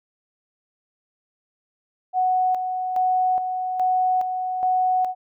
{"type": "tone with tremolo", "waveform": "sine", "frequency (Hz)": 740, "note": "F#5", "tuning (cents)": 0, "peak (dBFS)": -17, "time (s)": [2.13, 5.15], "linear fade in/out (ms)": 50, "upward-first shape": "square", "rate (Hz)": 1.2, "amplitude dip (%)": 50, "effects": []}